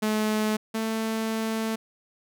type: tone pair in turn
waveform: sawtooth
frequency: 215 / 222.1 Hz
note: A3 / A3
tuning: -40 / +16 cents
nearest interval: minor second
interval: 56 cents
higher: second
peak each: -19 / -22 dBFS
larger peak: first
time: 0.02-0.57 / 0.74-1.76 s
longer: second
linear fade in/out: 10 ms
effects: none